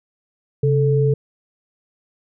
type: tone pair together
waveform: sine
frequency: 136.13 / 438.1 Hz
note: C#3 / A4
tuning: -31 / -7 cents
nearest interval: octave + minor sixth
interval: 2024 cents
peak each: -15 / -18 dBFS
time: 0.63-1.14 s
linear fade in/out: 5 ms
effects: none